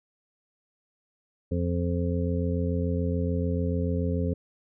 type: harmonic tone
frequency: 86.9 Hz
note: F2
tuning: 8 cents flat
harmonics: 1 / 2 / 3 / 5 / 6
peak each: -27 / -30 / -32 / -34 / -35 dBFS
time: 1.51-4.34 s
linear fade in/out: 10 ms
effects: none